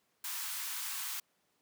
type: high-pass noise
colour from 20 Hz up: white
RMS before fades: -39 dBFS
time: 0.24-1.2 s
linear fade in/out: 5 ms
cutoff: 870 Hz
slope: 48 dB/octave
effects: pink hiss -75 dBFS RMS until 1.61 s + high-pass 200 Hz 12 dB/octave